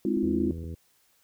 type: chord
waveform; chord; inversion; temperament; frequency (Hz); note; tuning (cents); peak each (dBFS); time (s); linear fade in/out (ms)
sine; F minor seventh; first; equal with one note detuned; 207.7 / 261.6 / 318.6 / 349.2; Ab3 / C4 / Eb4 / F4; 0 / 0 / +41 / 0; -29; 0.05-0.51; 2
type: click train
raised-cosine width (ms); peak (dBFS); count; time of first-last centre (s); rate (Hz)
3; -31; 9; 0.17-0.641; 17
type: harmonic tone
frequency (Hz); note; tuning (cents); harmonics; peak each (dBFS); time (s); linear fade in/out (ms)
82.41; E2; 0; 1 / 2 / 3 / 4 / 5 / 6; -35 / -41 / -45 / -47 / -49 / -51; 0.23-0.75; 5
effects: white hiss -66 dBFS RMS until 1.23 s